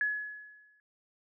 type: tone with exponential decay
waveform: sine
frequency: 1695 Hz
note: G#6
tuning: 35 cents sharp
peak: -25 dBFS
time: 0.01-0.8 s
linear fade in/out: 1 ms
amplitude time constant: 170 ms
effects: none